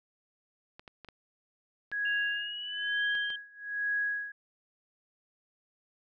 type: clicks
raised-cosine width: 0.3 ms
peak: -31 dBFS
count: 7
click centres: 0.795 / 0.878 / 1.047 / 1.087 / 1.916 / 3.152 / 3.303 s
type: tone with tremolo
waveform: sine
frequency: 1661.2 Hz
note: G#6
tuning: in tune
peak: -27 dBFS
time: 1.92-4.32 s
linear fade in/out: 5 ms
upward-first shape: sine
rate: 1.1 Hz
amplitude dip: 95%
type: tone with pitch glide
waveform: sine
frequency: 2794 to 3154 Hz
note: F7 to G7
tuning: 0 to +10 cents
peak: -36 dBFS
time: 2.05-3.36 s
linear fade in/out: 5 ms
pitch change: +210 cents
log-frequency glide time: 2.31-3.05 s
effects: none